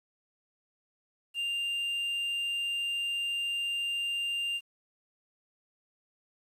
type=tone; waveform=triangle; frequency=2794 Hz; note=F7; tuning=in tune; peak=-28 dBFS; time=1.34-4.61 s; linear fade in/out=50 ms; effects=resampled to 32000 Hz + 10-bit